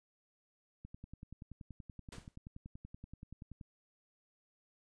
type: click train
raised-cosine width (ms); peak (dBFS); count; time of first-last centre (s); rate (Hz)
5; -36; 30; 0.85-3.612; 10.5
type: noise with exponential decay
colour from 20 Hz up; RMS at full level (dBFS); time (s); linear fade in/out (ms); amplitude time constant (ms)
pink; -46; 2.12-2.36; 5; 52
effects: resampled to 22050 Hz